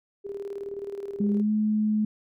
sine tone with tremolo, 400 Hz, G4, 35 cents sharp, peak -30 dBFS, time 0.24-1.42 s, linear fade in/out 20 ms, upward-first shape square, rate 19 Hz, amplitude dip 55%
sine tone with pitch glide, 205.6 to 213.6 Hz, G#3 to G#3, -17 to +49 cents, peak -21 dBFS, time 1.2-2.05 s, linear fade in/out 5 ms, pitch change +66 cents, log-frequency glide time 1.34-1.51 s
effects none

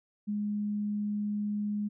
sine tone, 207.7 Hz, G#3, in tune, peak -29 dBFS, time 0.27-1.89 s, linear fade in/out 20 ms, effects none

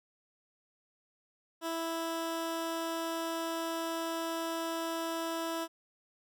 15% pulse tone, 329.6 Hz, E4, in tune, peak -27 dBFS, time 1.61-5.68 s, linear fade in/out 50 ms, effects none

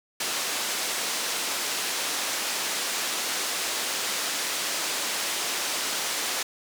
white band-pass noise, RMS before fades -29 dBFS, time 0.2-6.43 s, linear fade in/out 5 ms, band 290 to 7500 Hz, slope 12 dB/octave, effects none

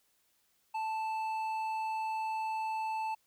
triangle tone with hard clipping, 880 Hz, A5, in tune, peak -34 dBFS, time 0.74-3.15 s, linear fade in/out 10 ms, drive 10 dB, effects white hiss -73 dBFS RMS until 3.26 s

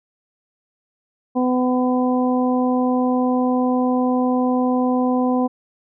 harmonic tone, 251.8 Hz, B3, 34 cents sharp, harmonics 1 / 2 / 3 / 4, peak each -17 / -23 / -25 / -28 dBFS, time 1.35-5.48 s, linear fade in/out 20 ms, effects none

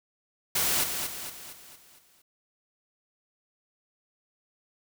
white noise with echo, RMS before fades -26 dBFS, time 0.55-0.84 s, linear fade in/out 5 ms, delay 230 ms, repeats 6, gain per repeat -6 dB, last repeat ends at 2.22 s, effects none

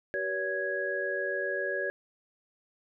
sine tone cluster, 382.7 / 482.6 / 570 / 1660 Hz, G4 / B4 / C#5 / G#6, -42 / -40 / +48 / -1 cents, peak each -36 / -38 / -34 / -32 dBFS, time 0.14-1.9 s, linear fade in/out 0 ms, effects none

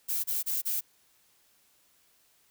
violet noise bursts, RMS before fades -30 dBFS, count 4, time 0.08-0.81 s, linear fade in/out 20 ms, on 160 ms, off 30 ms, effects white hiss -66 dBFS RMS until 2.5 s

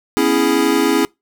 square chord, C# minor seventh, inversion third, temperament equal, 246.9 / 277.2 / 329.6 / 415.3 Hz, B3 / C#4 / E4 / G#4, 0 / 0 / 0 / 0 cents, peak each -23 / -18 / -18 / -19 dBFS, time 0.17-1.05 s, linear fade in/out 0 ms, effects noise-tail reverb RT60 0.2 s tail -25 dB re dry

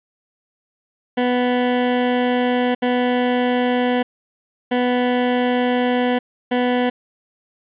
20% pulse tone bursts at uneven times, 247.5 Hz, B3, 4 cents sharp, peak -11 dBFS, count 4, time 1.17-2.75 / 2.82-4.03 / 4.71-6.19 / 6.51-6.9 s, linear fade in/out 10 ms, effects resampled to 8000 Hz + 7-bit

